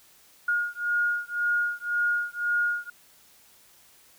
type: beating tone pair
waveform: sine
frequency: 1429 / 1430.9 Hz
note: F6 / F6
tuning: +39 / +42 cents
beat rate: 1.9 Hz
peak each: -27 dBFS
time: 0.48-2.9 s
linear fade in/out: 5 ms
effects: white hiss -57 dBFS RMS until 4.18 s